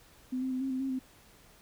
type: tone with pitch steps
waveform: sine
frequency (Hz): 255.1 / 260.9 / 256.4 / 267.7 / 258.8 / 268.2 / 259.1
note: C4 / C4 / C4 / C4 / C4 / C4 / C4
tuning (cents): -44 / -5 / -35 / +40 / -19 / +43 / -17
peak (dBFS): -30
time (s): 0.32-0.992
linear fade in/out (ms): 10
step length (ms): 96
effects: pink hiss -59 dBFS RMS until 1.61 s